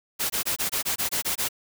white noise bursts, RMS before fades -26 dBFS, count 10, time 0.19-1.488 s, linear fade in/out 20 ms, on 110 ms, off 22 ms, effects none

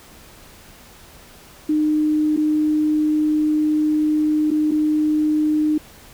sine tone with dropouts, 305.2 Hz, D#4, 33 cents flat, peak -15 dBFS, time 1.69-5.78 s, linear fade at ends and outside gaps 5 ms, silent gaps 2.365-2.373 / 4.506-4.513 / 4.711-4.717 s, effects pink hiss -45 dBFS RMS until 6.13 s

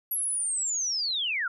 sine linear sweep, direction down, 11540 to 1337 Hz, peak -26 dBFS, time 0.11-1.48 s, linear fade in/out 5 ms, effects none

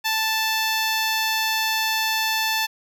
10% pulse tone, 880 Hz, A5, in tune, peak -12 dBFS, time 0.04-2.67 s, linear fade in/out 20 ms, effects none

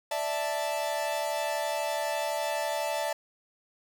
45% pulse chord, D suspended second, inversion none, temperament equal, 587.3 / 659.3 / 880 Hz, D5 / E5 / A5, 0 / 0 / 0 cents, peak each -33 dBFS, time 0.11-3.13 s, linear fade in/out 5 ms, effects 11-bit

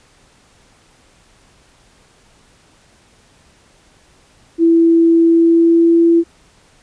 sine tone with pitch glide, 332.2 to 335.9 Hz, E4 to E4, +13 to +33 cents, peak -7 dBFS, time 4.58-6.24 s, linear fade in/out 50 ms, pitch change +20 cents, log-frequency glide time 5.25-6.08 s, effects pink hiss -51 dBFS RMS until 6.82 s + resampled to 22050 Hz

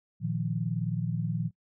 sine chord, Bb suspended fourth, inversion none, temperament equal, 116.54 / 155.56 / 174.61 Hz, Bb2 / Eb3 / F3, 0 / 0 / 0 cents, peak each -32 dBFS, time 0.2-1.51 s, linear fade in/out 50 ms, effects noise-tail reverb RT60 0.1 s tail -24 dB re dry

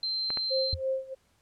sine tone, 4122 Hz, C8, 27 cents flat, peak -28 dBFS, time 0.03-0.74 s, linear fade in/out 2 ms
clicks, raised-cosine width 0.5 ms, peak -21 dBFS, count 2, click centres 0.304 / 0.373 s
sine tone with tremolo, 529 Hz, C5, 19 cents sharp, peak -25 dBFS, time 0.5-1.15 s, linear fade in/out 20 ms, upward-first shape sine, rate 3.1 Hz, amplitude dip 90%
sine tone with exponential decay, 83.2 Hz, E2, 17 cents sharp, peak -23 dBFS, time 0.73-0.83 s, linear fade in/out 0 ms, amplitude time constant 20 ms
effects pink hiss -68 dBFS RMS until 1.41 s + low-pass 11000 Hz 12 dB/octave

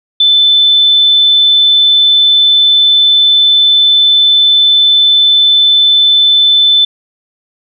sine tone, 3520 Hz, A7, in tune, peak -4 dBFS, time 0.2-6.85 s, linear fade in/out 5 ms, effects none

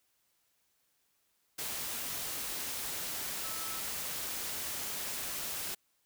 sine tone in noise, 1305 Hz, E6, 18 cents flat, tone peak -46 dBFS, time 3.43-3.8 s, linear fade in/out 10 ms, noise white, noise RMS -38 dBFS, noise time 1.58-5.75 s, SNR -11 dB, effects white hiss -75 dBFS RMS until 6.05 s

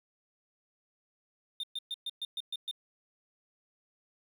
triangle tone bursts, 3626 Hz, A#7, 49 cents flat, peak -32 dBFS, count 8, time 1.6-2.712 s, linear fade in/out 2 ms, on 34 ms, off 120 ms, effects 11-bit

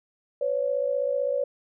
sine tone pair together, 508.3 / 564 Hz, B4 / C#5, +50 / +30 cents, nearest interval major second, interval 180 cents, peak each -27 / -25 dBFS, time 0.41-1.44 s, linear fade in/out 5 ms, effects none

